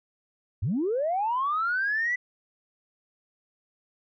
sine linear sweep, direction up, 77.78 to 2000 Hz, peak -23 dBFS, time 0.62-2.16 s, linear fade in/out 10 ms, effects tanh soft clip ceiling -19 dBFS

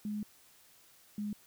sine tone pair in turn, 209.9 / 208.1 Hz, G#3 / G#3, +19 / +4 cents, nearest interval unison, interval 15 cents, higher first, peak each -34 / -34 dBFS, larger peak neither, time 0.05-0.23 / 1.18-1.33 s, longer first, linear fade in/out 2 ms, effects white hiss -62 dBFS RMS until 1.46 s

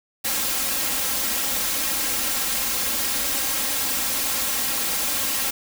white noise with comb filter, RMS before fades -24 dBFS, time 0.24-5.51 s, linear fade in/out 10 ms, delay 3.7 ms, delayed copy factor +0.7, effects none

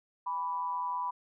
sine tone with amplitude modulation, 987.8 Hz, B5, in tune, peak -28 dBFS, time 0.26-1.11 s, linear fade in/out 10 ms, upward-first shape sine, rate 170 Hz, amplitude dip 60%, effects none

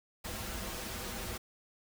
pink noise with comb filter, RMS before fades -40 dBFS, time 0.24-1.38 s, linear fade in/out 10 ms, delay 7 ms, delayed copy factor -0.95, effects none

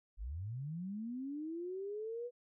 sine linear sweep, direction up, 42.11 to 493.9 Hz, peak -39 dBFS, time 0.17-2.31 s, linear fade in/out 50 ms, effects none

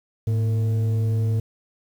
sine tone with frequency modulation, 108.5 Hz, A2, 24 cents flat, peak -17 dBFS, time 0.27-1.4 s, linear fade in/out 5 ms, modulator 347 Hz, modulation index 0.28, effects tanh soft clip ceiling -16 dBFS + 8-bit

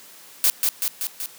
blue noise with echo, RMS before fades -17 dBFS, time 0.44-0.5 s, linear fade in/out 0 ms, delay 190 ms, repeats 4, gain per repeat -3 dB, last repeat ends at 1.26 s, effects white hiss -46 dBFS RMS until 1.38 s + high-pass 150 Hz 12 dB/octave

